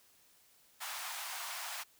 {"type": "high-pass noise", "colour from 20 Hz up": "pink", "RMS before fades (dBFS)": -42, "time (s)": [0.8, 1.84], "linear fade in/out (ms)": 20, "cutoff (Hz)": 720, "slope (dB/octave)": 48, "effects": ["white hiss -66 dBFS RMS until 1.99 s"]}